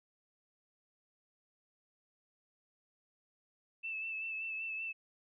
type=tone with vibrato; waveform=sine; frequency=2637 Hz; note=E7; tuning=in tune; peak=-37 dBFS; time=3.83-4.93 s; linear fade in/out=20 ms; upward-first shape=sine; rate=5.2 Hz; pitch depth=29 cents each way; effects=none